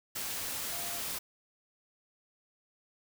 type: tone in noise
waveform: sine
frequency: 693 Hz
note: F5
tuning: 14 cents flat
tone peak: -46 dBFS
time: 0.72-1 s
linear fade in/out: 10 ms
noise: white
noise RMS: -37 dBFS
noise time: 0.15-1.19 s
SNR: -12 dB
effects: none